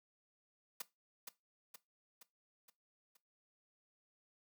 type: noise with echo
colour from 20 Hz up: white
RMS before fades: -42 dBFS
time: 0.8-0.82 s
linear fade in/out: 5 ms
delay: 470 ms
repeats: 5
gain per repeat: -5 dB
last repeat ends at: 3.17 s
effects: noise-tail reverb RT60 0.2 s tail -17 dB re dry + high-pass 200 Hz 12 dB/octave